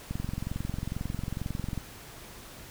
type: click train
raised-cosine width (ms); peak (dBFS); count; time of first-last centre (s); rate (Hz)
5; -20; 38; 0.11-1.777; 22.2
effects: pink hiss -47 dBFS RMS until 2.7 s